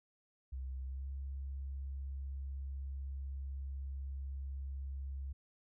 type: tone with pitch glide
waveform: sine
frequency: 65.41 to 67.99 Hz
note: C2 to C#2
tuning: 0 to -33 cents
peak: -39 dBFS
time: 0.52-5.33 s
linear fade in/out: 10 ms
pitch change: +67 cents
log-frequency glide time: 0.85-1.08 s
effects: none